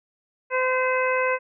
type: harmonic tone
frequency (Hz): 513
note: C5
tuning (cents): -34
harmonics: 1 / 2 / 3 / 4 / 5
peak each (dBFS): -23 / -26 / -28 / -29 / -30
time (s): 0.5-1.39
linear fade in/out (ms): 50
effects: none